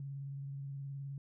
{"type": "tone with vibrato", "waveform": "sine", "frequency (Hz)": 138.59, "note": "C#3", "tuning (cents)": 0, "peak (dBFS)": -40, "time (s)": [0, 1.18], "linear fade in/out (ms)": 2, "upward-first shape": "sine", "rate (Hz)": 19, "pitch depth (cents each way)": 28, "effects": []}